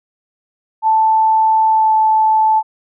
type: tone with pitch glide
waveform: sine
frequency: 880 to 873.4 Hz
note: A5 to A5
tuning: 0 to -13 cents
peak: -9 dBFS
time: 0.82-2.63 s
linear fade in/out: 50 ms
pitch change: -13 cents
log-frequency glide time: 1.69-1.94 s
effects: none